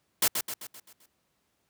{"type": "noise with echo", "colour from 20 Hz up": "white", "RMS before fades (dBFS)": -23, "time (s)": [0.22, 0.28], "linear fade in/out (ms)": 5, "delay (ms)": 130, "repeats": 6, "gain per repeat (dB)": -6, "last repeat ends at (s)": 1.06, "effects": ["pink hiss -74 dBFS RMS until 1.69 s", "high-pass 80 Hz 12 dB/octave"]}